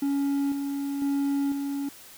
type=tone with tremolo; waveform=triangle; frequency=280 Hz; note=C#4; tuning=18 cents sharp; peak=-21 dBFS; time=0.02-1.89 s; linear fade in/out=5 ms; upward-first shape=square; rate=1 Hz; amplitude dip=40%; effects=white hiss -48 dBFS RMS until 2.17 s